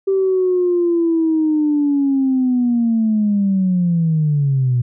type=linear sweep; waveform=sine; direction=down; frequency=390.1 to 120 Hz; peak=-12 dBFS; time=0.07-4.82 s; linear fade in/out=10 ms; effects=tanh soft clip ceiling -8 dBFS